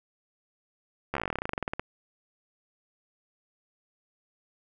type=slowing click train; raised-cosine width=0.5 ms; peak=-15 dBFS; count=22; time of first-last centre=1.14-1.795 s; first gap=13 ms; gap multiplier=1.08; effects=none